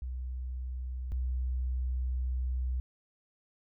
sine tone pair in turn, 63.1 / 63.1 Hz, B1 / B1, +38 / +38 cents, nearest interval unison, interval 0 cents, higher neither, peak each -34 / -29 dBFS, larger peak second, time 0.02-1.12 / 1.12-2.8 s, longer second, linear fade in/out 0 ms, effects none

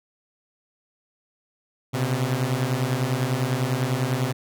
sawtooth beating tone pair, 123.47 / 133.47 Hz, B2 / C3, 0 / +35 cents, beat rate 10 Hz, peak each -21 dBFS, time 1.93-4.33 s, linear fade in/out 20 ms, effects none

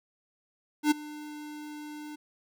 square tone with ADSR envelope, 299.6 Hz, D4, 35 cents sharp, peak -19 dBFS, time 0.83-2.16 s, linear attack 80 ms, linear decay 15 ms, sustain -21 dB, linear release 11 ms, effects none

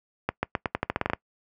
accelerating click train, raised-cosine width 0.5 ms, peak -9 dBFS, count 12, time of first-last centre 0.29-1.134 s, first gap 140 ms, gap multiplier 0.87, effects noise-tail reverb RT60 0.1 s tail -23 dB re dry + high-pass 60 Hz 12 dB/octave

